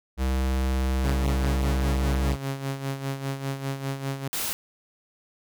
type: tone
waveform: square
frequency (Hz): 65.41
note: C2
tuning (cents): 0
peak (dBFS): -23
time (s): 0.17-2.37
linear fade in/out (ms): 50
type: tone with tremolo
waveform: sawtooth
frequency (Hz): 136.5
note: C#3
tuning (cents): -26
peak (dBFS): -22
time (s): 1.04-4.28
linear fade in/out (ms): 5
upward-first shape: sine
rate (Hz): 5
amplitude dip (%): 65
type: noise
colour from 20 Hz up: white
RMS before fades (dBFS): -29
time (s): 4.33-4.53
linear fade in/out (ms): 0
effects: none